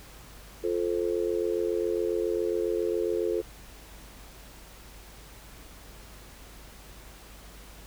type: chord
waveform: sine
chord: F major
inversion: none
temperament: just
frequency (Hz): 349.2 / 436.5 / 523.8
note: F4 / A4 / C5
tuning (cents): 0 / -14 / +2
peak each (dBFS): -29 / -28 / -34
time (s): 0.63-3.42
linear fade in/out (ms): 20
effects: added 50 Hz sine -49 dBFS peak until 7.86 s + pink hiss -50 dBFS RMS until 7.86 s